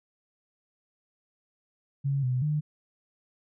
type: tone with pitch steps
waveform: sine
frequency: 138.8 / 126.6 / 150.3 Hz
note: C#3 / B2 / D3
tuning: +3 / +43 / +40 cents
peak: -24 dBFS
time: 2.04-2.61 s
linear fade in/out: 20 ms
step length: 190 ms
effects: none